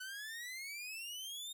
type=exponential sweep; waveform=sawtooth; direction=up; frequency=1489 to 3704 Hz; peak=-40 dBFS; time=0-1.53 s; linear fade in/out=10 ms; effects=none